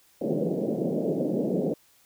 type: band-pass noise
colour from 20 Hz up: pink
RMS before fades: -27 dBFS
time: 0.21-1.74 s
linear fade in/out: 5 ms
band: 160 to 600 Hz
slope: 48 dB/octave
effects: white hiss -61 dBFS RMS until 2.05 s